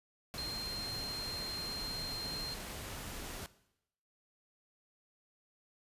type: tone in noise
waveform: sine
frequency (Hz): 4186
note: C8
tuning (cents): 0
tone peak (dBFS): -38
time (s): 0.38-2.54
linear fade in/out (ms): 0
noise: pink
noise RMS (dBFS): -44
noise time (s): 0.34-3.46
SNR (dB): +3
effects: noise-tail reverb RT60 0.8 s tail -17 dB re dry + resampled to 32000 Hz